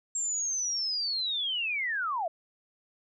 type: linear sweep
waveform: sine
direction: down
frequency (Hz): 7500 to 622.3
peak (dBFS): -28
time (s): 0.15-2.28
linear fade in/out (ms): 5
effects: none